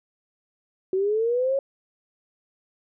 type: linear sweep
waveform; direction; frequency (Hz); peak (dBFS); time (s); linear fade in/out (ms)
sine; up; 370 to 554.4; -20; 0.93-1.59; 2
effects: none